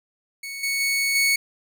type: tone with level steps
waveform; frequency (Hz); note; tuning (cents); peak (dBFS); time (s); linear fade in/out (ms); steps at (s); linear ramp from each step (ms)
sawtooth; 2217; C#7; 0; -28 / -19 / -17 / -14; 0.43-1.36; 5; 0.63 / 0.8 / 1.15; 5
effects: none